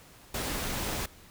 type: noise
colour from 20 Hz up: pink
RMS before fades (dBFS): -33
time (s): 0.34-1.06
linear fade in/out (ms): 5
effects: pink hiss -54 dBFS RMS until 1.3 s